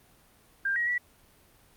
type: tone with pitch steps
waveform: sine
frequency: 1592 / 1899 / 1948 Hz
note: G6 / A#6 / B6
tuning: +26 / +32 / -24 cents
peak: -25 dBFS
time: 0.65-0.98 s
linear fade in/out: 5 ms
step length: 110 ms
effects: pink hiss -60 dBFS RMS until 1.76 s + Opus 32 kbps